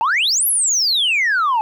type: exponential two-way sweep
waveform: sine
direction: up then down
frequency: 844 to 11840 to 844 Hz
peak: -12 dBFS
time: 0.01-1.61 s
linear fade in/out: 0 ms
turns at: 0.47 s
effects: tanh soft clip ceiling -12 dBFS + 9-bit